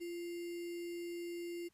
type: tone with sample-and-hold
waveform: sine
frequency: 344.8 Hz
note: F4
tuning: 22 cents flat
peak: -40 dBFS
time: 0-1.69 s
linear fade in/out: 20 ms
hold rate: 2450 Hz
effects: pink hiss -75 dBFS RMS until 1.73 s + resampled to 32000 Hz